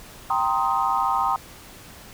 sine chord, C minor seventh, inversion second, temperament equal with one note detuned, 784 / 932.3 / 1046.5 / 1252.4 Hz, G5 / Bb5 / C6 / Eb6, 0 / 0 / 0 / +11 cents, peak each -25 dBFS, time 0.3-1.36 s, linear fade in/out 2 ms, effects pink hiss -44 dBFS RMS until 2.13 s

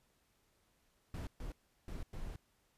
brown noise bursts at uneven times, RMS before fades -43 dBFS, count 4, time 1.14-1.27 / 1.4-1.52 / 1.88-2.03 / 2.13-2.36 s, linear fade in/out 2 ms, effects pink hiss -75 dBFS RMS until 2.77 s + resampled to 32000 Hz

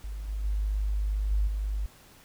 sine tone with level steps, 51.1 Hz, G#1, 27 cents flat, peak -33 / -29 / -25 / -22 / -27 dBFS, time 0.04-1.86 s, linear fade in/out 0 ms, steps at 0.28 / 0.44 / 1.31 / 1.47 s, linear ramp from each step 5 ms, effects pink hiss -55 dBFS RMS until 2.24 s

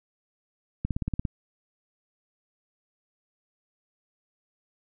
click train, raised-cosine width 5 ms, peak -15 dBFS, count 8, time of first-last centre 0.85-1.252 s, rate 17.4 Hz, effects none

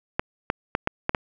clicks, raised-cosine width 0.5 ms, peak -6 dBFS, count 6, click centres 0.195 / 0.501 / 0.751 / 0.874 / 1.094 / 1.148 s, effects none

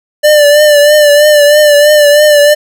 square tone with vibrato, 592 Hz, D5, 14 cents sharp, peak -3 dBFS, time 0.23-2.55 s, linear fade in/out 20 ms, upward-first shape triangle, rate 3.1 Hz, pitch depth 47 cents each way, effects none

